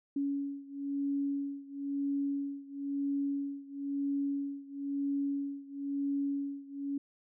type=beating tone pair; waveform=sine; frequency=280 / 281 Hz; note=C#4 / C#4; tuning=+18 / +24 cents; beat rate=1 Hz; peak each=-34 / -36 dBFS; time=0.16-6.98 s; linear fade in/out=5 ms; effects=none